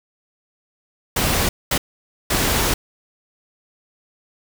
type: noise bursts at uneven times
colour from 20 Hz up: pink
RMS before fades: -19 dBFS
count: 3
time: 1.16-1.49 / 1.71-1.78 / 2.3-2.74 s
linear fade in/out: 5 ms
effects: none